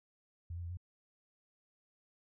sine tone with pitch steps, 85.1 / 87 / 85.3 / 89.8 Hz, F2 / F2 / F2 / F2, -44 / -6 / -40 / +49 cents, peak -39 dBFS, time 0.5-0.772 s, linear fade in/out 5 ms, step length 68 ms, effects none

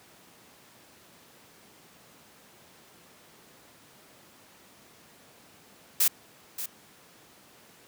blue noise with echo, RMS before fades -22 dBFS, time 6-6.08 s, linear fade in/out 5 ms, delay 580 ms, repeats 1, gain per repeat -12 dB, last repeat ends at 6.66 s, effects pink hiss -55 dBFS RMS until 7.87 s + high-pass 150 Hz 12 dB/octave

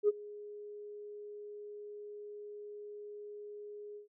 sine tone with ADSR envelope, 415.3 Hz, G#4, in tune, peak -21 dBFS, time 0.03-4.08 s, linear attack 54 ms, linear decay 29 ms, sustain -23 dB, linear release 120 ms, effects tanh soft clip ceiling -19 dBFS

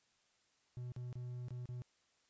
triangle tone with dropouts, 123.47 Hz, B2, in tune, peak -40 dBFS, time 0.77-1.82 s, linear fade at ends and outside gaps 0 ms, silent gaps 0.92-0.963 / 1.128-1.155 / 1.484-1.506 / 1.656-1.689 s, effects white hiss -75 dBFS RMS until 2.29 s + resampled to 16000 Hz

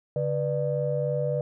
sine tone cluster, 143.2 / 490.7 / 594 Hz, D3 / B4 / D5, -43 / -11 / +20 cents, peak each -28 dBFS, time 0.16-1.41 s, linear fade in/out 2 ms, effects tanh soft clip ceiling -14 dBFS

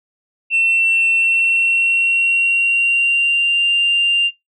sine tone with pitch glide, 2699 to 2789 Hz, E7 to F7, +40 to -3 cents, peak -11 dBFS, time 0.5-4.31 s, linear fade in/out 50 ms, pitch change +57 cents, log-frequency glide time 1.11-3.67 s, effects noise-tail reverb RT60 0.2 s tail -26 dB re dry + tanh soft clip ceiling -8 dBFS

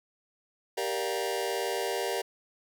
sawtooth chord, G minor seventh, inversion none, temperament just, 392 / 470.4 / 588 / 705.6 Hz, G4 / Bb4 / D5 / F5, 0 / +16 / +2 / +18 cents, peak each -29 / -29 / -32 / -33 dBFS, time 0.77-2.22 s, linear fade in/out 10 ms, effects none

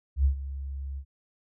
sine tone with ADSR envelope, 68.5 Hz, C#2, 20 cents flat, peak -17 dBFS, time 0.16-1.05 s, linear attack 88 ms, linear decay 100 ms, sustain -15 dB, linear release 73 ms, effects none

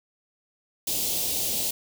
white band-stop noise, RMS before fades -27 dBFS, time 0.87-1.71 s, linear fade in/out 5 ms, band 720 to 2900 Hz, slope 24 dB/octave, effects none

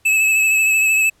square tone with vibrato, 2600 Hz, E7, 24 cents flat, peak -13 dBFS, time 0.05-1.1 s, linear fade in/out 10 ms, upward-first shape sine, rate 13 Hz, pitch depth 26 cents each way, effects pink hiss -58 dBFS RMS until 1.2 s + low-pass 12000 Hz 12 dB/octave

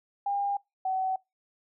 sine tone pair in turn, 804 / 755.8 Hz, G5 / F#5, +44 / +37 cents, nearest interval minor second, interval 107 cents, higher first, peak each -26 / -26 dBFS, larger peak neither, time 0.26-0.57 / 0.85-1.16 s, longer neither, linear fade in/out 5 ms, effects noise-tail reverb RT60 0.2 s tail -24 dB re dry

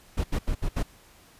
brown noise bursts at uneven times, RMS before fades -25 dBFS, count 5, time 0.17-0.24 / 0.32-0.39 / 0.47-0.55 / 0.62-0.69 / 0.76-0.83 s, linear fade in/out 10 ms, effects pink hiss -55 dBFS RMS until 1.39 s + resampled to 32000 Hz

